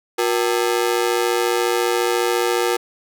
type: ring-modulated tone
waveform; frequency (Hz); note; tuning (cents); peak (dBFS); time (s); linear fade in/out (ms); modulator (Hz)
sawtooth; 419; G#4; +15; -10; 0.18-2.77; 10; 57.2
effects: none